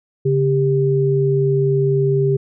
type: tone pair together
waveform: sine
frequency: 140 / 396 Hz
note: C#3 / G4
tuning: +18 / +18 cents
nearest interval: octave + tritone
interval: 1800 cents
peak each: -16 dBFS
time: 0.25-2.37 s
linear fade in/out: 10 ms
effects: none